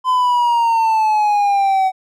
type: exponential sweep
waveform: triangle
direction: down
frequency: 1025 to 752 Hz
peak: -10 dBFS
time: 0.04-1.92 s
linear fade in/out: 50 ms
effects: none